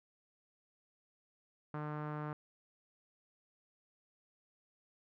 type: tone with low-pass filter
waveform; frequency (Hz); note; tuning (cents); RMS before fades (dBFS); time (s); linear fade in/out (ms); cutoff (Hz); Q
sawtooth; 150.5; D3; +43; -41; 1.74-2.33; 2; 1300; 2.3
effects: none